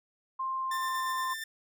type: tone with pitch glide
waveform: sine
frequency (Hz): 1054 to 1041.9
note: C6 to C6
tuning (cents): +12 to -8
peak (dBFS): -30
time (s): 0.39-1.34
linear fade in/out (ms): 10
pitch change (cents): -20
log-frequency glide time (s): 0.53-1.14
type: tone with tremolo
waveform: sawtooth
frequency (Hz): 1786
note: A6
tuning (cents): +25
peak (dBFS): -31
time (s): 0.71-1.44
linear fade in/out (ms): 5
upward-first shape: square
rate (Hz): 8.5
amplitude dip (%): 25
effects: none

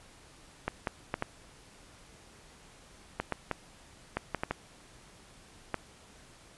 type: clicks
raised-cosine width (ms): 0.5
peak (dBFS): -15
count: 12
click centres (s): 0.68 / 0.872 / 1.141 / 1.224 / 3.2 / 3.323 / 3.513 / 4.17 / 4.347 / 4.435 / 4.51 / 5.743
effects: pink hiss -56 dBFS RMS until 6.57 s + resampled to 24000 Hz

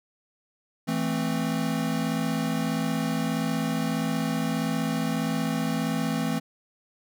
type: chord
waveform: square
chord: A minor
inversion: second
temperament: equal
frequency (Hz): 164.81 / 220 / 261.6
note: E3 / A3 / C4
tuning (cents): 0 / 0 / 0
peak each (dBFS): -30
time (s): 0.87-6.4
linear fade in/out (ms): 20
effects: none

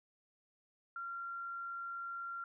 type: tone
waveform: sine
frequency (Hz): 1378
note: F6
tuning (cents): -24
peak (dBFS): -40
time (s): 0.96-2.44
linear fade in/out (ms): 2
effects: none

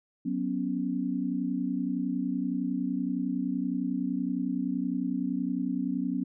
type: chord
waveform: sine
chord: F# suspended fourth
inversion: none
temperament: just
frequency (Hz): 185 / 246.7 / 277.5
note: F#3 / B3 / C#4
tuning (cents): 0 / -2 / +2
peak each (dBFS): -33 / -31 / -31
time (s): 0.25-6.24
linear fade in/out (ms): 10
effects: none

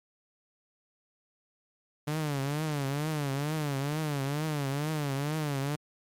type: tone with vibrato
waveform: sawtooth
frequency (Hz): 146.1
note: D3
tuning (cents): -9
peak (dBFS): -25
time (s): 2.07-5.76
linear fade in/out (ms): 10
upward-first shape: triangle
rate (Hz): 2.2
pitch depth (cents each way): 150
effects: MP3 96 kbps

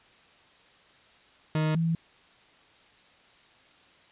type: tone pair in turn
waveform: 40% pulse / sine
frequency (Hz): 155.56 / 164.91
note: D#3 / E3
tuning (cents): 0 / +1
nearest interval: minor second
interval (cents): 101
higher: second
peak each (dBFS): -23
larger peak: neither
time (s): 1.55-1.75 / 1.75-1.95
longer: neither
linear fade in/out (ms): 2
effects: white hiss -58 dBFS RMS until 4.11 s + resampled to 8000 Hz

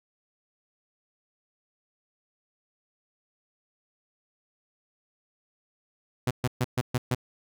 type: tone bursts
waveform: sawtooth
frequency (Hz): 125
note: B2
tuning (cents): +21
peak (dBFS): -19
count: 6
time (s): 6.27-7.148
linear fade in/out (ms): 5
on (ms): 38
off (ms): 130
effects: none

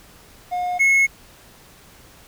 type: tone pair in turn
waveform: triangle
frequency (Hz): 718 / 2180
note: F5 / C#7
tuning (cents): +48 / -29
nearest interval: octave + perfect fifth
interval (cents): 1923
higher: second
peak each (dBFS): -19 / -11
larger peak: second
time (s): 0.51-0.79 / 0.79-1.07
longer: neither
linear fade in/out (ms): 20
effects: pink hiss -48 dBFS RMS until 2.27 s

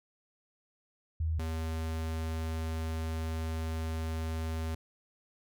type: tone pair in turn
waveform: sine / square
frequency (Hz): 80 / 80.51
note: D#2 / E2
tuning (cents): +49 / -40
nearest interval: unison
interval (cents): 11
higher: second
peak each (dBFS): -28 / -33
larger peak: first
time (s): 1.2-1.39 / 1.39-4.75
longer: second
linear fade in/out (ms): 5
effects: none

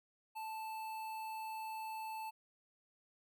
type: tone with notch filter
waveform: square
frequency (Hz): 880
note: A5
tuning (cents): 0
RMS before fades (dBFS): -44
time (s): 0.35-2.31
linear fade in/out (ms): 20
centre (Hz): 5900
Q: 1.1
effects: none

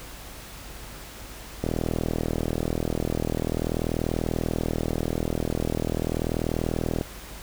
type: click train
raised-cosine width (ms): 2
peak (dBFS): -12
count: 218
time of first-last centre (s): 1.64-7.011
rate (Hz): 40.4
effects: added 50 Hz sine -44 dBFS peak until 7.42 s + pink hiss -42 dBFS RMS until 7.42 s

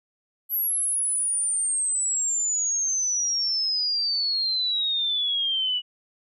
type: exponential sweep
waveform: sine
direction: down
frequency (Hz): 11840 to 2927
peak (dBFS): -22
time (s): 0.49-5.82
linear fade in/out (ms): 50
effects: none

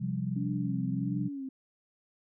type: chord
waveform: sine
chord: C suspended fourth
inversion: none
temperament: equal with one note detuned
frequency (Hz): 130.13 / 174.61 / 196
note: C3 / F3 / G3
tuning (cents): -9 / 0 / 0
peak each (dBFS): -34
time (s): 0-1.29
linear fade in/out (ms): 20
type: tone with vibrato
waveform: sine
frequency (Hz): 277.2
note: C#4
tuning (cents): 0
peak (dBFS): -35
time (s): 0.36-1.49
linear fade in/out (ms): 5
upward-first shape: sine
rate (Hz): 1.5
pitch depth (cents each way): 100
effects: none

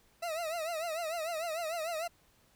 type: tone with vibrato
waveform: 40% pulse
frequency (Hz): 656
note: E5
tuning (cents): -9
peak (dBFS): -33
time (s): 0.22-2.08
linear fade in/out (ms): 10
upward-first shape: triangle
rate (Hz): 6.7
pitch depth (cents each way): 130
effects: pink hiss -67 dBFS RMS until 2.55 s

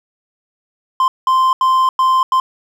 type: tone bursts at uneven times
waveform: triangle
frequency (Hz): 1042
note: C6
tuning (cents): -7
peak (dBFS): -8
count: 5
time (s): 1-1.08 / 1.27-1.53 / 1.61-1.89 / 1.99-2.23 / 2.32-2.4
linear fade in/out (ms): 2
effects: none

